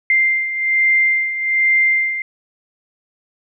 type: beating tone pair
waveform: sine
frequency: 2093 / 2094.2 Hz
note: C7 / C7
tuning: 0 / +1 cents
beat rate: 1.2 Hz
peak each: -20 / -14 dBFS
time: 0.1-2.22 s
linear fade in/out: 2 ms
effects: none